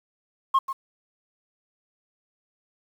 sine tone with echo, 1075 Hz, C6, 47 cents sharp, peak -13 dBFS, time 0.54-0.59 s, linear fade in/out 10 ms, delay 140 ms, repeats 1, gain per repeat -13 dB, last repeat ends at 0.73 s, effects tanh soft clip ceiling -15 dBFS + 8-bit

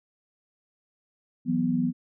sine chord, E suspended second, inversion none, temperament equal, 164.81 / 185 / 246.9 Hz, E3 / F#3 / B3, 0 / 0 / 0 cents, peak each -29 / -29 / -24 dBFS, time 1.45-1.93 s, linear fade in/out 50 ms, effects none

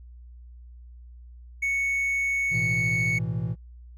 triangle tone, 2217 Hz, C#7, in tune, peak -21 dBFS, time 1.62-3.19 s, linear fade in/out 10 ms
triangle chord, A suspended second, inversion none, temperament just, 110 / 123.75 / 165 Hz, A2 / B2 / E3, 0 / +4 / +2 cents, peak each -28 dBFS, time 2.5-3.56 s, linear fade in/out 50 ms
effects tanh soft clip ceiling -14 dBFS + added 60 Hz sine -43 dBFS peak until 3.97 s

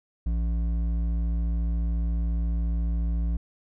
sine tone with hard clipping, 57.1 Hz, A#1, 35 cents flat, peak -25 dBFS, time 0.26-3.37 s, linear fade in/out 5 ms, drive 8 dB, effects none

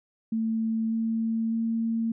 sine tone with pitch steps, 223.6 / 225.4 / 227.2 Hz, A3 / A3 / A#3, +28 / +42 / -44 cents, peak -24 dBFS, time 0.32-2.12 s, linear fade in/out 5 ms, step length 600 ms, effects none

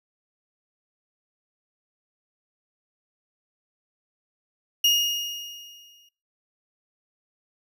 35% pulse tone with exponential decay, 2858 Hz, F7, 39 cents sharp, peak -14 dBFS, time 4.84-6.09 s, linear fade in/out 5 ms, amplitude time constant 270 ms, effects noise-tail reverb RT60 0.4 s tail -23 dB re dry

